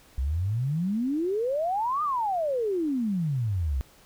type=exponential two-way sweep; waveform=sine; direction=up then down; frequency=61.8 to 1244.5 to 61.8 Hz; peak=-24 dBFS; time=0.18-3.81 s; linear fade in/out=0 ms; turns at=2.03 s; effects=pink hiss -56 dBFS RMS until 4.05 s